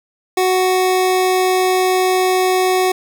25% pulse tone, 370.7 Hz, F#4, 3 cents sharp, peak -9 dBFS, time 0.37-2.92 s, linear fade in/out 5 ms, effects none

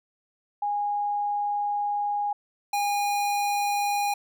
sine / square tone pair in turn, 822 / 816.3 Hz, G#5 / G#5, -18 / -30 cents, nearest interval unison, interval 12 cents, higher first, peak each -24 dBFS, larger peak neither, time 0.62-2.33 / 2.73-4.14 s, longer first, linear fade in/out 5 ms, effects none

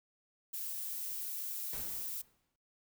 violet noise, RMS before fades -40 dBFS, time 0.53-2.22 s, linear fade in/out 10 ms
pink noise with exponential decay, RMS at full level -46 dBFS, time 1.73-2.56 s, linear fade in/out 1 ms, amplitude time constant 180 ms
effects noise-tail reverb RT60 0.5 s tail -24 dB re dry

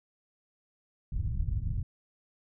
white low-pass noise, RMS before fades -31 dBFS, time 1.12-1.83 s, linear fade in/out 5 ms, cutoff 110 Hz, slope 24 dB/octave, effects none

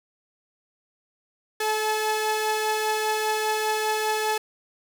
sawtooth tone pair together, 432.5 / 860 Hz, A4 / A5, -30 / -40 cents, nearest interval octave, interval 1190 cents, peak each -22 dBFS, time 1.6-4.38 s, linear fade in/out 5 ms, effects none

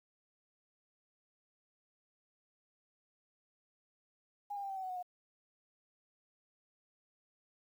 sine tone with pitch steps, 817 / 802.5 / 788.3 / 774.3 / 760.5 / 747 / 733.8 / 720.8 Hz, G#5 / G5 / G5 / G5 / F#5 / F#5 / F#5 / F#5, -29 / +40 / +9 / -22 / +47 / +16 / -15 / -45 cents, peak -38 dBFS, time 4.5-5.028 s, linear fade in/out 10 ms, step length 66 ms, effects 11-bit

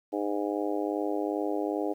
harmonic tone, 102.5 Hz, G#2, 22 cents flat, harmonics 3 / 4 / 5 / 6 / 7 / 8, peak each -31 / -33 / -35 / -37 / -38 / -39 dBFS, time 0.12-1.94 s, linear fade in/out 20 ms, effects 10-bit

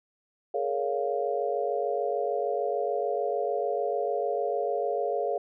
sine chord, Bb minor seventh, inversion third, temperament just, 419.5 / 466.2 / 559.4 / 699.2 Hz, Ab4 / Bb4 / Db5 / F5, +17 / 0 / +16 / +2 cents, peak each -31 / -32 / -31 / -31 dBFS, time 0.54-5.38 s, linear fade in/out 5 ms, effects none

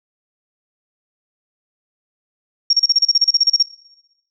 sine tone bursts, 5550 Hz, F8, 12 cents flat, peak -9 dBFS, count 15, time 2.7-3.628 s, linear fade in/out 5 ms, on 32 ms, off 32 ms, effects noise-tail reverb RT60 1.0 s tail -21 dB re dry

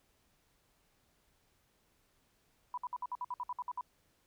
sine tone bursts, 988 Hz, B5, in tune, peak -35 dBFS, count 12, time 2.74-3.81 s, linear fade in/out 2 ms, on 36 ms, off 58 ms, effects pink hiss -73 dBFS RMS until 4.26 s

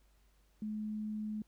sine tone, 213.6 Hz, G#3, 49 cents sharp, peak -36 dBFS, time 0.62-1.42 s, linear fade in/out 2 ms, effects added 50 Hz sine -66 dBFS peak until 1.47 s + pink hiss -74 dBFS RMS until 1.47 s

